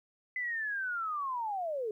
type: linear sweep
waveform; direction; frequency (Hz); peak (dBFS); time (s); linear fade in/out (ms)
sine; down; 2031 to 409.1; -32; 0.36-1.91; 2
effects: 12-bit